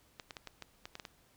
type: clicks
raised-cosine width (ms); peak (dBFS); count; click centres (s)
0.2; -26; 9; 0.198 / 0.308 / 0.368 / 0.473 / 0.623 / 0.855 / 0.954 / 0.998 / 1.052
effects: pink hiss -67 dBFS RMS until 1.36 s